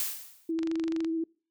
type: noise with exponential decay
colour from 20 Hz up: blue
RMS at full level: -28 dBFS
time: 0-0.51 s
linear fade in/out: 1 ms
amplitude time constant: 110 ms
type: tone with vibrato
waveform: sine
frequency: 326.1 Hz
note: E4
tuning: 19 cents flat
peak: -27 dBFS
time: 0.49-1.24 s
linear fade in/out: 5 ms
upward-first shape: sine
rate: 14 Hz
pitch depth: 20 cents each way
type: click train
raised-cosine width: 0.2 ms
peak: -23 dBFS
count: 12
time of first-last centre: 0.59-1.046 s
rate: 24.1 Hz
effects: noise-tail reverb RT60 0.4 s tail -25 dB re dry